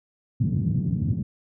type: band-pass noise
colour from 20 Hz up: pink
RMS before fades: -24 dBFS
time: 0.4-1.23 s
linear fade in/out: 10 ms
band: 110 to 190 Hz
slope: 24 dB/octave
effects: none